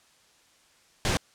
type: noise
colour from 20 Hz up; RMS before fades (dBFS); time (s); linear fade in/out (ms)
pink; -25; 1.05-1.17; 0
effects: white hiss -61 dBFS RMS until 1.34 s + low-pass 8000 Hz 12 dB/octave